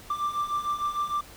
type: beating tone pair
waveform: triangle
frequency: 1174.7 / 1181.3 Hz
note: D6 / D6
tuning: 0 / +10 cents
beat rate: 6.6 Hz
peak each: -30 / -26 dBFS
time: 0.1-1.21 s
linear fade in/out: 5 ms
effects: pink hiss -48 dBFS RMS until 1.36 s